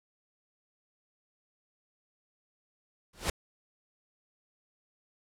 pink noise with exponential growth, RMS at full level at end -25 dBFS, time 3.13-3.3 s, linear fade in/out 5 ms, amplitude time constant 36 ms, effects low-pass 11000 Hz 12 dB/octave

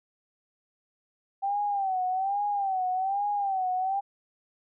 sine tone with vibrato, 778 Hz, G5, 13 cents flat, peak -25 dBFS, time 1.42-4.01 s, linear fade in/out 20 ms, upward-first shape sine, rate 1.2 Hz, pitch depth 100 cents each way, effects none

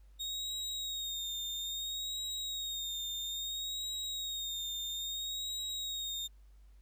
35% pulse tone with vibrato, 3725 Hz, A#7, 2 cents flat, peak -35 dBFS, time 0.19-6.28 s, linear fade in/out 20 ms, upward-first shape sine, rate 0.6 Hz, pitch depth 47 cents each way, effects added 50 Hz sine -55 dBFS peak until 6.81 s + pink hiss -75 dBFS RMS until 6.81 s

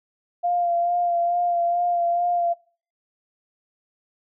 sine tone with vibrato, 696 Hz, F5, 6 cents flat, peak -19 dBFS, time 0.43-2.54 s, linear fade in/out 20 ms, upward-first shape sine, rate 2.3 Hz, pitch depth 23 cents each way, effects noise-tail reverb RT60 0.4 s tail -20 dB re dry

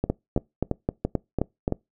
two click trains, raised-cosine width 2 ms, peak -9 / -10 dBFS, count 7 / 6, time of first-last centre 0.1-1.679 / 0.04-1.724 s, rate 3.8 / 2.97 Hz, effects noise-tail reverb RT60 0.2 s tail -24 dB re dry

